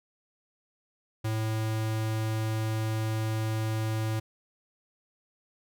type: tone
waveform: square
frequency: 110 Hz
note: A2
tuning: in tune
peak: -28 dBFS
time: 1.24-4.2 s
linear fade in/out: 10 ms
effects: none